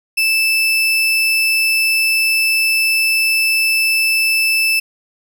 35% pulse tone, 2637 Hz, E7, in tune, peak -11 dBFS, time 0.17-4.8 s, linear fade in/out 10 ms, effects none

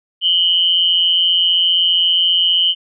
sine tone pair together, 2941 / 3116 Hz, F#7 / G7, -11 / -11 cents, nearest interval minor second, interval 100 cents, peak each -14 dBFS, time 0.21-2.75 s, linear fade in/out 50 ms, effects none

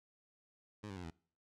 15% pulse tone with pitch steps, 105 / 96.84 / 89.32 / 82.38 Hz, G#2 / G2 / F2 / E2, +19 / -21 / +39 / -1 cents, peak -38 dBFS, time 0.83-1.106 s, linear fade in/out 10 ms, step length 69 ms, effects noise-tail reverb RT60 0.5 s tail -24 dB re dry + low-pass 7000 Hz 12 dB/octave

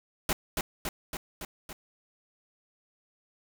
pink noise with echo, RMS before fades -27 dBFS, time 0.29-0.33 s, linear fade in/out 2 ms, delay 280 ms, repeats 5, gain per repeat -3 dB, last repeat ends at 1.73 s, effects none

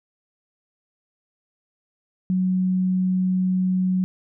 sine tone, 185 Hz, F#3, in tune, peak -18 dBFS, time 2.3-4.04 s, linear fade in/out 0 ms, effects none

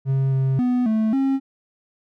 triangle tone with pitch steps, 134.6 / 133.3 / 248.2 / 219 / 270 Hz, C3 / C3 / B3 / A3 / C#4, +49 / +33 / +9 / -8 / -45 cents, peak -15 dBFS, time 0.05-1.4 s, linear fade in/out 50 ms, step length 270 ms, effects none

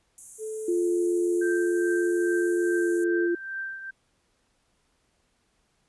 white high-pass noise, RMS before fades -42 dBFS, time 0.18-3.04 s, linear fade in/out 0 ms, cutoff 6400 Hz, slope 96 dB/octave
sine tone, 436 Hz, A4, 16 cents flat, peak -31 dBFS, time 0.38-3.29 s, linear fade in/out 50 ms
sine tone with pitch glide, 349.2 to 346 Hz, F4 to F4, 0 to -16 cents, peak -22 dBFS, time 0.68-3.35 s, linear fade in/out 5 ms, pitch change -16 cents, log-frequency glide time 2.73-2.86 s
sine tone with tremolo, 1568 Hz, G6, in tune, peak -29 dBFS, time 1.41-3.91 s, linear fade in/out 10 ms, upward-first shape triangle, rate 2.4 Hz, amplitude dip 65%
effects pink hiss -70 dBFS RMS until 5.88 s + resampled to 24000 Hz

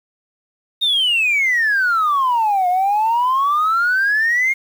sine exponential two-way sweep, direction down then up, 3729 to 709 to 2160 Hz, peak -12 dBFS, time 0.81-4.54 s, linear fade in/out 20 ms, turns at 2.68 s, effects tanh soft clip ceiling -11 dBFS + 7-bit

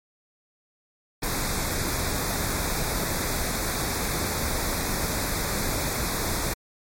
pink band-stop noise, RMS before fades -27 dBFS, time 1.22-6.54 s, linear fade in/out 10 ms, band 2500 to 3500 Hz, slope 96 dB/octave, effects MP3 64 kbps

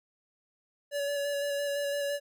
square tone with vibrato, 570 Hz, C#5, 48 cents sharp, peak -30 dBFS, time 0.91-2.2 s, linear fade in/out 50 ms, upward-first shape square, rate 5.9 Hz, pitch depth 14 cents each way, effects none

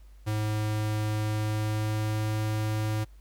square tone with pitch glide, 107.1 to 107.91 Hz, A2 to A2, -46 to -33 cents, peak -27 dBFS, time 0.26-3.05 s, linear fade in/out 20 ms, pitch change +13 cents, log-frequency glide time 1.26-2.41 s, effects added 50 Hz sine -48 dBFS peak until 3.2 s + pink hiss -66 dBFS RMS until 3.2 s

